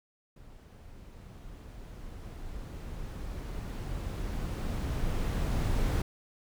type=noise with level ramp; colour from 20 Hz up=brown; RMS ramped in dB=-51 to -27 dBFS; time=0.36-6.02 s; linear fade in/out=5 ms; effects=none